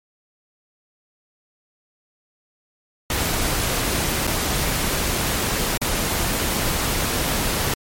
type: noise with dropouts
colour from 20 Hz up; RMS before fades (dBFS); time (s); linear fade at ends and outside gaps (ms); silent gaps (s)
pink; -22; 3.1-7.74; 2; 4.269-4.274 / 5.775-5.815
effects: MP3 64 kbps